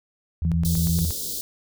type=tone bursts; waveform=sine; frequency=80.7 Hz; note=E2; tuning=36 cents flat; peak=-22 dBFS; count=6; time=0.42-1.107 s; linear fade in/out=0 ms; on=97 ms; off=21 ms
type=tone; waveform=sine; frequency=166.6 Hz; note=E3; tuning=19 cents sharp; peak=-21 dBFS; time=0.45-1.05 s; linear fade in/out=0 ms
type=band-stop noise; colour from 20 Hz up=white; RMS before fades=-30 dBFS; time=0.65-1.41 s; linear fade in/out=0 ms; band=520 to 3600 Hz; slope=48 dB/octave
effects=none